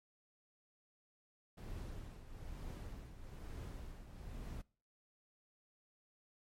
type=noise with tremolo; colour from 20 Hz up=brown; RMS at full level=-45 dBFS; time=1.57-4.62 s; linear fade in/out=10 ms; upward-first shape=triangle; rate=1.1 Hz; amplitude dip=65%; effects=noise-tail reverb RT60 0.4 s tail -23 dB re dry + MP3 64 kbps